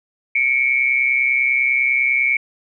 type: tone pair together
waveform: sine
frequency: 2195 / 2325 Hz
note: C#7 / D7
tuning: -18 / -18 cents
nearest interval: minor second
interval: 100 cents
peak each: -17 dBFS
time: 0.35-2.37 s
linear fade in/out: 5 ms
effects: none